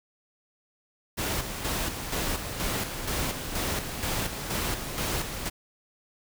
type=noise with tremolo; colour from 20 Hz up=pink; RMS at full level=-29 dBFS; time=1.17-5.5 s; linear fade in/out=20 ms; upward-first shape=square; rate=2.1 Hz; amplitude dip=50%; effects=none